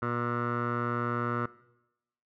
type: tone with low-pass filter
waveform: 15% pulse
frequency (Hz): 120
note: B2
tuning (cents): -49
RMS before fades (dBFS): -31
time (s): 0.02-1.46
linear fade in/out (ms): 5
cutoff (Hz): 1400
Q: 5.7
effects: noise-tail reverb RT60 0.9 s tail -20 dB re dry